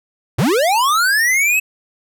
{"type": "linear sweep", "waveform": "square", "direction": "up", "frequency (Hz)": [89.3, 2623], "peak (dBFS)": -13, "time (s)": [0.38, 1.6], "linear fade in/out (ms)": 10, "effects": []}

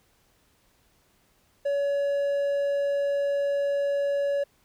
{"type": "tone", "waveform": "triangle", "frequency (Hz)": 565, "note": "C#5", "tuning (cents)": 33, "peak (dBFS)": -21, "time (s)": [1.65, 4.44], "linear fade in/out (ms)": 10, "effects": ["pink hiss -65 dBFS RMS until 4.64 s"]}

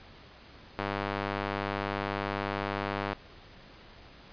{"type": "tone with band-pass filter", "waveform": "square", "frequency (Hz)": 50, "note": "G1", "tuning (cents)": 35, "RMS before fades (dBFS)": -33, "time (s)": [0.78, 3.14], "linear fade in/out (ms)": 5, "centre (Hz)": 1200, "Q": 0.58, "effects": ["pink hiss -52 dBFS RMS until 4.32 s", "resampled to 11025 Hz"]}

